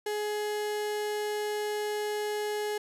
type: tone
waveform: 35% pulse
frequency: 420 Hz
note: G#4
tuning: 19 cents sharp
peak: -28 dBFS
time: 0.06-2.78 s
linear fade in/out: 5 ms
effects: resampled to 32000 Hz